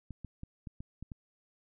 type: clicks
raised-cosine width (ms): 5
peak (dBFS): -30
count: 7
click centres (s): 0.107 / 0.247 / 0.434 / 0.672 / 0.805 / 1.026 / 1.118
effects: none